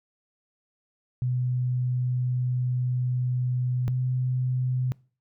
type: tone pair in turn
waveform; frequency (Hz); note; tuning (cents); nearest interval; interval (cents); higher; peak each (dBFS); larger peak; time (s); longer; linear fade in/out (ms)
sine; 125.3 / 127.2; B2 / C3; +25 / -48; unison; 27; second; -23; neither; 1.22-3.88 / 3.88-4.92; first; 0
effects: noise-tail reverb RT60 0.4 s tail -24 dB re dry